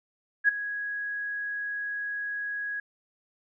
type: tone with ADSR envelope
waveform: sine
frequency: 1661.2 Hz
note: G#6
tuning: in tune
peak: -15 dBFS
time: 0.44-2.8 s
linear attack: 44 ms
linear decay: 12 ms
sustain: -15 dB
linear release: 4 ms
effects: none